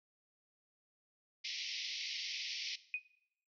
white band-pass noise, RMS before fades -42 dBFS, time 1.44-2.76 s, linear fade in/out 10 ms, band 2000 to 5700 Hz, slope 96 dB/octave
sine tone with exponential decay, 2489 Hz, D#7, in tune, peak -31 dBFS, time 2.94-3.05 s, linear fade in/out 1 ms, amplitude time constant 23 ms
effects noise-tail reverb RT60 0.7 s tail -17 dB re dry

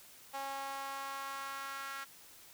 sawtooth tone with high-pass filter sweep, 273.6 Hz, C#4, 23 cents flat, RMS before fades -42 dBFS, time 0.33-2.05 s, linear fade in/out 20 ms, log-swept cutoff 800 to 1400 Hz, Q 2.9, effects white hiss -57 dBFS RMS until 2.53 s

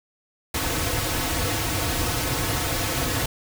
pink noise with comb filter, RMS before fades -25 dBFS, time 0.54-3.26 s, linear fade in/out 5 ms, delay 5 ms, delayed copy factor -0.75, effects none

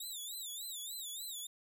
15% pulse tone with vibrato, 3700 Hz, A#7, 14 cents flat, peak -35 dBFS, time 0-1.47 s, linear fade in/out 5 ms, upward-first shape sine, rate 3.4 Hz, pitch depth 160 cents each way, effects none

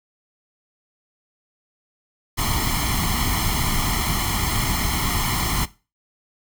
pink noise with comb filter, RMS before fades -22 dBFS, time 2.37-5.66 s, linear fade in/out 20 ms, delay 0.95 ms, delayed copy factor +0.85, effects noise-tail reverb RT60 0.3 s tail -18 dB re dry

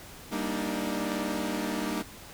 sawtooth chord, Eb major seventh, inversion first, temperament equal with one note detuned, 196 / 233.1 / 293.7 / 314.7 Hz, G3 / Bb3 / D4 / Eb4, 0 / 0 / 0 / +20 cents, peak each -31 dBFS, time 0.31-2.03 s, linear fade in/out 20 ms, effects pink hiss -47 dBFS RMS until 2.33 s

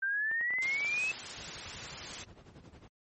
sine exponential sweep, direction up, 1554 to 2637 Hz, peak -29 dBFS, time 0.02-1.12 s, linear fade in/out 10 ms
clicks, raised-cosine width 0.5 ms, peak -31 dBFS, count 12, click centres 0.314 / 0.411 / 0.506 / 0.537 / 0.586 / 0.656 / 0.807 / 0.847 / 0.942 / 0.977 / 1.037 / 1.116 s
white noise, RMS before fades -41 dBFS, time 0.62-2.24 s, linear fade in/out 2 ms
brown noise with tremolo, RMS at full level -45 dBFS, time 1.37-2.88 s, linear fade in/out 5 ms, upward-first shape sine, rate 11 Hz, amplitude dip 70%
effects high-pass 80 Hz 12 dB/octave + MP3 32 kbps

